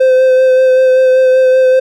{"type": "tone with vibrato", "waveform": "triangle", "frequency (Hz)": 517, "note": "C5", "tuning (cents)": -21, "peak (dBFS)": -3, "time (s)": [0, 1.8], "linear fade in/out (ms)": 10, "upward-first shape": "sine", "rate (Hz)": 5.2, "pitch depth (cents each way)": 15, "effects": []}